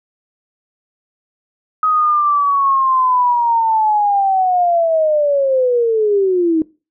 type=linear sweep; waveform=sine; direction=down; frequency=1265 to 311.1 Hz; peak=-11 dBFS; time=1.83-6.62 s; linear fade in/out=2 ms; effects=noise-tail reverb RT60 0.3 s tail -21 dB re dry